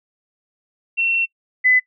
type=tone pair in turn; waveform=sine; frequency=2714 / 2010 Hz; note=E7 / B6; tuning=+50 / +30 cents; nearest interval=perfect fourth; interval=520 cents; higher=first; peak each=-16 / -11 dBFS; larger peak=second; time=0.97-1.26 / 1.64-1.8 s; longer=first; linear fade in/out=20 ms; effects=noise-tail reverb RT60 0.1 s tail -21 dB re dry